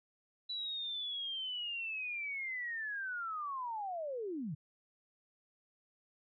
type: linear sweep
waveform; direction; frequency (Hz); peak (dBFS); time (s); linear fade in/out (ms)
sine; down; 3966 to 130.81; -37; 0.49-4.55; 10
effects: none